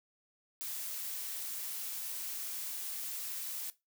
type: noise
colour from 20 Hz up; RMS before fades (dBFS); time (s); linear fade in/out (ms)
blue; -40; 0.61-3.7; 0
effects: noise-tail reverb RT60 0.2 s tail -17 dB re dry